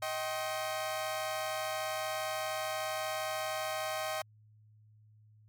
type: tone cluster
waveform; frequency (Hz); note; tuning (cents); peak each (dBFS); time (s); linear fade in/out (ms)
sawtooth; 629 / 773 / 1070; D#5 / G5 / C6; +19 / -24 / +38; -32 / -35 / -38; 0.02-4.22; 5
effects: added 107 Hz sine -58 dBFS peak until 5.48 s + MP3 96 kbps